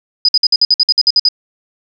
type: tone bursts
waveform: sine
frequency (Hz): 4978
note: D#8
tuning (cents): 0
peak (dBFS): -6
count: 12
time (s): 0.25-1.287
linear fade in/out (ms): 2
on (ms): 36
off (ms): 55
effects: none